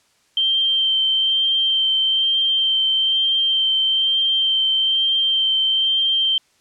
sine tone with vibrato, 3136 Hz, G7, in tune, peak -15 dBFS, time 0.37-6.38 s, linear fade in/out 2 ms, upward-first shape sine, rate 1.1 Hz, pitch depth 12 cents each way, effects white hiss -60 dBFS RMS until 6.6 s + low-pass 8000 Hz 12 dB/octave

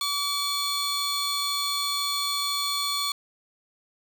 35% pulse tone cluster, 1144 / 3466 / 4319 Hz, D6 / A7 / C#8, -46 / -27 / -46 cents, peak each -28 dBFS, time 0.01-3.12 s, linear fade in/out 2 ms, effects none

